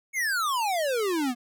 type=exponential sweep; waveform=square; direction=down; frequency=2241 to 233.1 Hz; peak=-25 dBFS; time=0.13-1.35 s; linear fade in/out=50 ms; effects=none